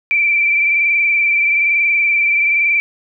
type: tone with frequency modulation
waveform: sine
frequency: 2338 Hz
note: D7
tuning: 8 cents flat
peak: -11 dBFS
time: 0.11-2.8 s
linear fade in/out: 0 ms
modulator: 21.1 Hz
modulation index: 2.3
effects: none